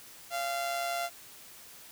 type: tone with amplitude modulation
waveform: sawtooth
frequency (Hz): 690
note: F5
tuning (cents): -21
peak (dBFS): -25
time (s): 0.3-1.1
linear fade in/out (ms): 50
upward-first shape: sine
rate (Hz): 131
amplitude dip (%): 45
effects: white hiss -51 dBFS RMS until 1.91 s